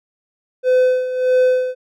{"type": "tone with tremolo", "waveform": "triangle", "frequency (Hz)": 508, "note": "B4", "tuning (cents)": 49, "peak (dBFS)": -8, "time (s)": [0.63, 1.75], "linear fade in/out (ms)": 50, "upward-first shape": "sine", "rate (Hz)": 1.6, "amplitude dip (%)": 70, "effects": []}